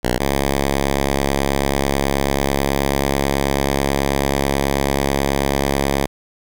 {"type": "tone pair in turn", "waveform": "5% pulse", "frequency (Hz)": [61.2, 69.22], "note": ["B1", "C#2"], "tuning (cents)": [-15, -2], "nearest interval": "major second", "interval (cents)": 213, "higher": "second", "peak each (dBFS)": -5, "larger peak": "neither", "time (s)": [[0.03, 0.19], [0.19, 6.07]], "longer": "second", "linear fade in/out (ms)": 20, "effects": []}